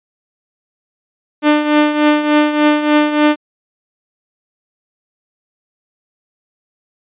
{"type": "tone with tremolo", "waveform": "sawtooth", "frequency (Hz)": 299.2, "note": "D4", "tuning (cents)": 32, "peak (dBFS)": -3, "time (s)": [1.42, 3.36], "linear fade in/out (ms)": 50, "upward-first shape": "triangle", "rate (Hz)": 3.4, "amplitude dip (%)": 70, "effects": ["resampled to 8000 Hz"]}